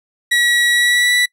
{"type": "tone with pitch glide", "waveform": "30% pulse", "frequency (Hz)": [1924, 1962.2], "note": ["B6", "B6"], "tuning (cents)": [-46, -12], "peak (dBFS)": -9, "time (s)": [0.31, 1.26], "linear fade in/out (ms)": 10, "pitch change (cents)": 34, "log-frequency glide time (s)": [0.7, 1.15], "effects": ["noise-tail reverb RT60 0.1 s tail -23 dB re dry", "low-pass 12000 Hz 12 dB/octave"]}